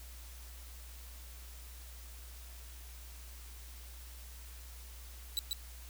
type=tone with echo; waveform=sawtooth; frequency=3945 Hz; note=B7; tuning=3 cents flat; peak=-28 dBFS; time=5.37-5.39 s; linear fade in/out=0 ms; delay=140 ms; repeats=1; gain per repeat=-2 dB; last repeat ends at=5.53 s; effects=added 60 Hz sine -48 dBFS peak until 5.89 s + white hiss -55 dBFS RMS until 5.89 s